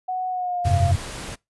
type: tone with pitch glide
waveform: sine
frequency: 740 to 690.4 Hz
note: F#5 to F5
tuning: 0 to -20 cents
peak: -23 dBFS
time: 0.08-0.92 s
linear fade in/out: 10 ms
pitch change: -120 cents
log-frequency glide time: 0.29-0.8 s
type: noise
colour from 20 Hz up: pink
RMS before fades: -34 dBFS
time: 0.64-1.36 s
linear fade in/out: 20 ms
type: chord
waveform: sine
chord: F suspended second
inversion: none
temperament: equal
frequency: 87.31 / 98 / 130.81 Hz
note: F2 / G2 / C3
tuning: 0 / 0 / 0 cents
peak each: -20 / -21 / -23 dBFS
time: 0.65-0.96 s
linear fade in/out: 10 ms
effects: noise-tail reverb RT60 0.2 s tail -24 dB re dry + resampled to 24000 Hz